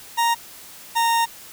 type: tone pair in turn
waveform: 40% pulse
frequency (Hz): 932.3 / 924.3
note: A#5 / A#5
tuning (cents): 0 / -15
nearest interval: unison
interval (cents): 15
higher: first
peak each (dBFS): -16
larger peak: neither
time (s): 0.17-0.35 / 0.95-1.26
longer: second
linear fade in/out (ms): 20
effects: white hiss -42 dBFS RMS until 1.52 s